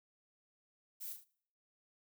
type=noise with echo; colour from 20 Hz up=violet; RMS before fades=-45 dBFS; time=1-1.14 s; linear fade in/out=20 ms; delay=36 ms; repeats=3; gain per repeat=-6 dB; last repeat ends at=1.248 s; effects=noise-tail reverb RT60 0.6 s tail -22 dB re dry